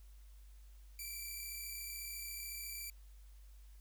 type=tone pair together; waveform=5% pulse; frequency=2327 / 2361 Hz; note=D7 / D7; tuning=-17 / +9 cents; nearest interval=unison; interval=26 cents; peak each=-35 / -39 dBFS; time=0.99-2.9 s; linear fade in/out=2 ms; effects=added 50 Hz sine -54 dBFS peak until 3.8 s + white hiss -71 dBFS RMS until 3.8 s